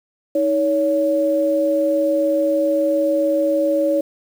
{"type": "tone pair together", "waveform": "sine", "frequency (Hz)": [316, 563], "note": ["D#4", "C#5"], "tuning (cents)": [27, 27], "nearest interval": "minor seventh", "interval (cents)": 1000, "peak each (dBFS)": [-20, -16], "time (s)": [0.35, 4.01], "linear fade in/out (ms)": 5, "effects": ["7-bit"]}